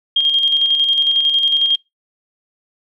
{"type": "tone with tremolo", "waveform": "sine", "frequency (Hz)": 3224, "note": "G7", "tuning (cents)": 48, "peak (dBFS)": -10, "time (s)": [0.16, 1.76], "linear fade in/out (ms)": 5, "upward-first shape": "square", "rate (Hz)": 11, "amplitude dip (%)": 40, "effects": ["noise-tail reverb RT60 0.2 s tail -26 dB re dry"]}